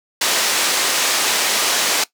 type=band-pass noise; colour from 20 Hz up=white; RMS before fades=-18 dBFS; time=0.21-2.04 s; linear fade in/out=5 ms; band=330 to 7000 Hz; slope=12 dB/octave; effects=noise-tail reverb RT60 0.1 s tail -18 dB re dry